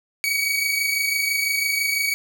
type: tone pair together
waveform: sawtooth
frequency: 2255 / 2281 Hz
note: C#7 / C#7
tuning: +29 / +49 cents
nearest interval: unison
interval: 20 cents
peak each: -18 / -23 dBFS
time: 0.24-2.14 s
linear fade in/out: 0 ms
effects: none